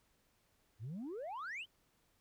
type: exponential sweep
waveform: sine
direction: up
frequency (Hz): 97.3 to 3215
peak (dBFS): -39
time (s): 0.79-1.66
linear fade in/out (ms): 50
effects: tanh soft clip ceiling -40 dBFS + pink hiss -75 dBFS RMS until 2.2 s